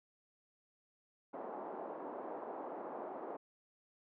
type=band-pass noise; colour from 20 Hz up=white; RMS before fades=-45 dBFS; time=1.33-3.37 s; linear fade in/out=10 ms; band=270 to 880 Hz; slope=24 dB/octave; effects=none